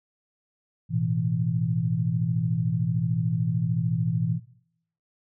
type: chord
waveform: sine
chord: A suspended second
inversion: none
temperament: equal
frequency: 110 / 123.47 / 164.81 Hz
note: A2 / B2 / E3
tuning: 0 / 0 / 0 cents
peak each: -28 / -27 / -26 dBFS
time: 0.89-4.4 s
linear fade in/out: 50 ms
effects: noise-tail reverb RT60 0.7 s tail -18 dB re dry